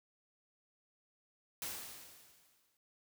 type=noise with exponential decay; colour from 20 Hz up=white; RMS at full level=-40 dBFS; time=1.62-2.77 s; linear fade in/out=1 ms; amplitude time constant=250 ms; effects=none